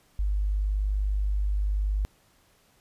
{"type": "tone", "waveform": "sine", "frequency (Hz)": 50.4, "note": "G1", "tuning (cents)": 49, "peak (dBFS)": -23, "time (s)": [0.19, 2.05], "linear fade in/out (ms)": 0, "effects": ["pink hiss -63 dBFS RMS until 2.8 s", "resampled to 32000 Hz"]}